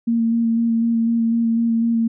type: tone with vibrato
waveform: sine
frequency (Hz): 230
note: A#3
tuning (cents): -23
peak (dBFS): -15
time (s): 0.07-2.08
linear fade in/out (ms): 10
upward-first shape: square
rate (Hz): 4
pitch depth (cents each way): 14
effects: none